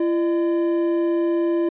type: tone pair together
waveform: triangle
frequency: 339.5 / 605 Hz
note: F4 / D#5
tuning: -49 / -49 cents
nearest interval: minor seventh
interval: 1000 cents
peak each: -16 / -27 dBFS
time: 0-1.69 s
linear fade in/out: 5 ms
effects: resampled to 8000 Hz